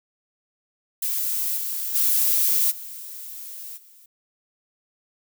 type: noise with level steps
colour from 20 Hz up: violet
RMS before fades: -25 / -28 / -20 / -37 / -51 dBFS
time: 1.02-4.06 s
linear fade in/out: 5 ms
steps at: 1.56 / 1.94 / 2.7 / 3.76 s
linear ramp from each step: 20 ms
effects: none